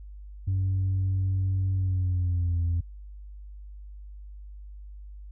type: tone with pitch glide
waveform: sine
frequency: 95 to 85.13 Hz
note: F#2 to F2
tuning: +46 to -44 cents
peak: -21 dBFS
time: 0.47-2.81 s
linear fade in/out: 10 ms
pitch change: -190 cents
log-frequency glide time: 1.74-2.62 s
effects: tanh soft clip ceiling -21 dBFS + added 50 Hz sine -40 dBFS peak until 5.31 s